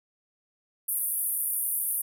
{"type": "band-pass noise", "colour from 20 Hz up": "pink", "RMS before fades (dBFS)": -29, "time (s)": [0.88, 2.02], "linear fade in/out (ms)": 10, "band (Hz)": [9400, 15000], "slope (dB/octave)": 96, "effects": []}